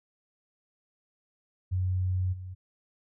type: tone with level steps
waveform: sine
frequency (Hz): 92.2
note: F#2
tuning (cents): -6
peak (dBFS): -25 / -37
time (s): 1.71-2.55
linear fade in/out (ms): 20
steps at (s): 2.32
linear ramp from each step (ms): 20
effects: none